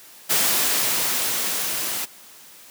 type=noise with level ramp; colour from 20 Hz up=white; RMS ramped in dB=-19 to -27 dBFS; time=0.29-2.06 s; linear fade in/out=20 ms; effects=white hiss -46 dBFS RMS until 2.7 s + high-pass 150 Hz 12 dB/octave